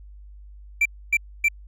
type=tone bursts; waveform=triangle; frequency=2346 Hz; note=D7; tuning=2 cents flat; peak=-14 dBFS; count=3; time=0.81-1.485 s; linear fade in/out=5 ms; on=45 ms; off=270 ms; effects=added 50 Hz sine -41 dBFS peak until 1.67 s